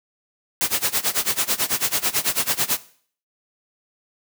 white noise with tremolo, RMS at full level -19 dBFS, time 0.61-2.77 s, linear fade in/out 0 ms, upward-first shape sine, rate 9.1 Hz, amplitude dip 95%, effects noise-tail reverb RT60 0.5 s tail -17 dB re dry + high-pass 100 Hz 12 dB/octave

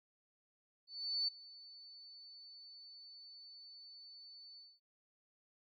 sine tone with ADSR envelope, 4495 Hz, C#8, 23 cents sharp, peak -32 dBFS, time 0.87-4.8 s, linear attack 410 ms, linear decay 9 ms, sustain -21 dB, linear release 220 ms, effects none

